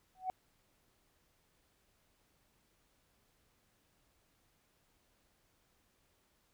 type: tone with exponential growth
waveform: sine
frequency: 747 Hz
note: F#5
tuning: 16 cents sharp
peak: -29 dBFS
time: 0.15-0.3 s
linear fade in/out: 0 ms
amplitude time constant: 32 ms
effects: tanh soft clip ceiling -28 dBFS + pink hiss -74 dBFS RMS until 6.53 s